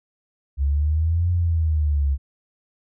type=exponential two-way sweep; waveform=sine; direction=up then down; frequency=67.8 to 88.7 to 67.8 Hz; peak=-17 dBFS; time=0.57-2.18 s; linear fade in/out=50 ms; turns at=1.31 s; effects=none